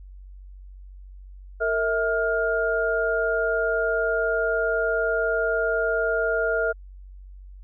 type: tone cluster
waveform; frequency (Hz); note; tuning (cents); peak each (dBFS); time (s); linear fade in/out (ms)
sine; 458 / 649 / 1412; A#4 / E5 / F6; -31 / -27 / +19; -25; 1.6-6.73; 20
effects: added 47 Hz sine -40 dBFS peak until 7.63 s